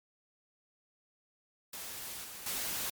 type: noise with level steps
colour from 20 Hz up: white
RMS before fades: -43 / -46 / -36 dBFS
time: 1.73-2.9 s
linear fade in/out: 5 ms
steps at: 2.24 / 2.46 s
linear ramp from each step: 5 ms
effects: MP3 96 kbps